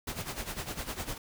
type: noise with tremolo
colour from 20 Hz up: pink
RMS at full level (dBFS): -35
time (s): 0.07-1.18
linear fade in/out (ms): 5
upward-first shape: sine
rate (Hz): 9.9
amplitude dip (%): 75
effects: none